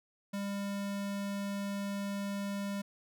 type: tone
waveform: square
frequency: 200 Hz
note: G3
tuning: 35 cents sharp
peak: -35 dBFS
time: 0.33-2.82 s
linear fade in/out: 10 ms
effects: none